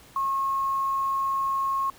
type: tone with quantisation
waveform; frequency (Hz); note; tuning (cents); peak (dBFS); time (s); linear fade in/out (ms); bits
sine; 1085; C#6; -37; -23; 0.16-1.9; 2; 8
effects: pink hiss -52 dBFS RMS until 1.98 s